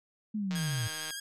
sine linear sweep, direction down, 219.4 to 107.3 Hz, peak -30 dBFS, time 0.34-0.88 s, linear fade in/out 10 ms
click train, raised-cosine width 0.2 ms, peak -24 dBFS, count 94, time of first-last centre 0.51-1.106 s, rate 156 Hz
10% pulse tone with vibrato, 1623 Hz, G#6, 40 cents flat, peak -28 dBFS, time 0.55-1.2 s, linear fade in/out 5 ms, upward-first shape sine, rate 13 Hz, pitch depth 27 cents each way
effects none

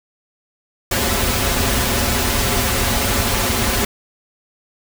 pink noise with comb filter, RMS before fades -18 dBFS, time 0.91-3.85 s, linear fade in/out 5 ms, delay 6.4 ms, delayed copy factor -0.85, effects none

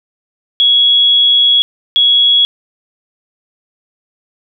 sine tone bursts at uneven times, 3343 Hz, G#7, 11 cents sharp, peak -6 dBFS, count 2, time 0.6-1.62 / 1.96-2.45 s, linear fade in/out 0 ms, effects none

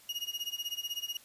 35% pulse tone with tremolo, 2870 Hz, F7, 47 cents sharp, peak -30 dBFS, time 0.09-1.17 s, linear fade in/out 2 ms, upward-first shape sine, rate 16 Hz, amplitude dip 90%, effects white hiss -58 dBFS RMS until 1.24 s + resampled to 32000 Hz

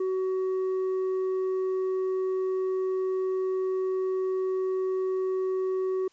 sine tone with tanh clipping, 375.8 Hz, F#4, 27 cents sharp, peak -26 dBFS, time 0-6.08 s, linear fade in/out 5 ms, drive 4 dB, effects white hiss -64 dBFS RMS until 6.12 s + resampled to 16000 Hz

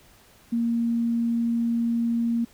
sine tone, 233.1 Hz, A#3, in tune, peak -21 dBFS, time 0.52-2.45 s, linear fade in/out 10 ms, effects pink hiss -55 dBFS RMS until 2.53 s

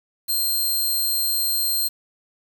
5% pulse tone, 4181 Hz, C8, 2 cents flat, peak -13 dBFS, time 0.28-1.89 s, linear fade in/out 20 ms, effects 7-bit

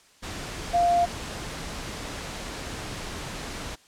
sine tone in noise, 697 Hz, F5, 4 cents flat, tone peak -18 dBFS, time 0.73-1.06 s, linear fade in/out 20 ms, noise pink, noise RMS -35 dBFS, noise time 0.22-3.76 s, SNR +14 dB, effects white hiss -57 dBFS RMS until 3.87 s + low-pass 8000 Hz 12 dB/octave

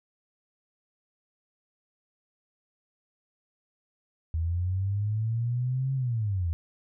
sine linear two-way sweep, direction up then down, 79.5 to 135.4 to 79.5 Hz, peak -25 dBFS, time 4.34-6.53 s, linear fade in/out 0 ms, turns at 5.94 s, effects none

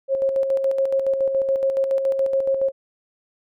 sine tone with tremolo, 540 Hz, C#5, 45 cents flat, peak -16 dBFS, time 0.08-2.72 s, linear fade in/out 50 ms, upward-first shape square, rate 7.1 Hz, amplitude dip 45%, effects none

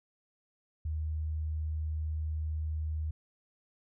sine tone, 77.78 Hz, D#2, in tune, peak -31 dBFS, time 0.85-3.11 s, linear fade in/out 5 ms, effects none

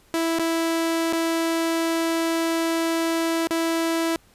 sawtooth tone with dropouts, 329.6 Hz, E4, in tune, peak -17 dBFS, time 0.14-4.16 s, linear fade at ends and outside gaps 0 ms, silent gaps 0.387-0.395 / 1.126-1.133 / 3.472-3.508 s, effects pink hiss -57 dBFS RMS until 4.34 s + resampled to 32000 Hz

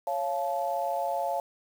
sine chord, Db augmented, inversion none, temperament just, 554.4 / 693 / 866.2 Hz, Db5 / F5 / A5, 0 / -14 / -27 cents, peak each -32 / -30 / -32 dBFS, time 0.07-1.4 s, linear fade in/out 2 ms, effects 8-bit

